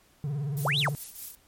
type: tone with vibrato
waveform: triangle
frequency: 142.9 Hz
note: D3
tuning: 47 cents flat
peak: -26 dBFS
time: 0.24-0.95 s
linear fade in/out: 0 ms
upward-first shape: triangle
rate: 18 Hz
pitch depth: 150 cents each way
type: noise with tremolo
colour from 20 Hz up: violet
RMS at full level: -35 dBFS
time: 0.57-1.35 s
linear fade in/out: 0 ms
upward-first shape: triangle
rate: 4.9 Hz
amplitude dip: 70%
type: linear two-way sweep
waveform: sine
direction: up then down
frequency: 415.3 to 4115 to 415.3 Hz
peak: -24 dBFS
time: 0.65-0.89 s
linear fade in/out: 2 ms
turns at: 0.79 s
effects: pink hiss -62 dBFS RMS until 1.47 s + MP3 64 kbps